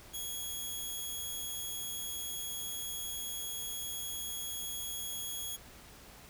10% pulse tone, 3329 Hz, G#7, 3 cents sharp, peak -29 dBFS, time 0.13-5.57 s, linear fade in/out 20 ms, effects added 60 Hz sine -61 dBFS peak until 6.29 s + pink hiss -54 dBFS RMS until 6.29 s

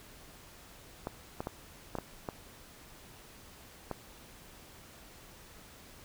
clicks, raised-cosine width 1 ms, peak -21 dBFS, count 7, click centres 1.071 / 1.405 / 1.471 / 1.953 / 1.986 / 2.288 / 3.913 s, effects pink hiss -54 dBFS RMS until 6.04 s

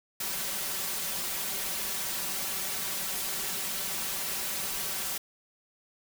white noise with comb filter, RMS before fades -33 dBFS, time 0.2-5.18 s, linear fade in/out 5 ms, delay 5.2 ms, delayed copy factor +0.75, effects none

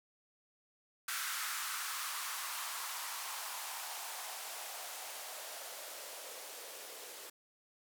violet noise with band-pass filter sweep, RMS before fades -43 dBFS, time 1.08-7.3 s, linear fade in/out 5 ms, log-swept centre 1400 to 440 Hz, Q 3, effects none

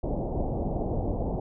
pink low-pass noise, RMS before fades -29 dBFS, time 0.03-1.4 s, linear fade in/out 5 ms, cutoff 800 Hz, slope 48 dB/octave, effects none

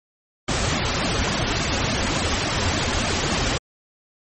pink noise with flanger, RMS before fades -22 dBFS, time 0.48-3.58 s, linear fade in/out 5 ms, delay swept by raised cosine 2 to 6.6 ms, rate 3.5 Hz, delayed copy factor -0.9, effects MP3 32 kbps

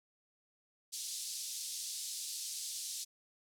pink band-pass noise, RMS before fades -42 dBFS, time 0.92-3.05 s, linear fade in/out 20 ms, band 4200 to 11000 Hz, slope 24 dB/octave, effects none

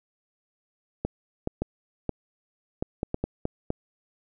clicks, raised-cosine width 2 ms, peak -13 dBFS, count 10, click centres 1.05 / 1.474 / 1.62 / 2.093 / 2.825 / 3.031 / 3.144 / 3.24 / 3.454 / 3.704 s, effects none

